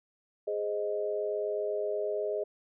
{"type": "chord", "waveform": "sine", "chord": "Ab major", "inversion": "none", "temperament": "equal", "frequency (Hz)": [415.3, 523.3, 622.3], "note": ["Ab4", "C5", "Eb5"], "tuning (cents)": [0, 0, 0], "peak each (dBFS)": [-32, -38, -33], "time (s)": [0.47, 2.44], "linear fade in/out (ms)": 10, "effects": []}